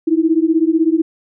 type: beating tone pair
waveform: sine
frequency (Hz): 315.5 / 331.5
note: D#4 / E4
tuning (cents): +24 / +10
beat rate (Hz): 16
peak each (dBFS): -14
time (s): 0.07-1.02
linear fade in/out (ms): 10
effects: none